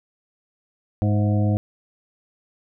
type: harmonic tone with a mistuned harmonic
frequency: 103.83 Hz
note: G#2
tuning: in tune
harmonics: 1 / 2 / 3 / 5 / 6 / 7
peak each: -18 / -24 / -28 / -32 / -34 / -35 dBFS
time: 1.02-1.57 s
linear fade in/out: 0 ms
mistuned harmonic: 6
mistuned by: +40 cents
effects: none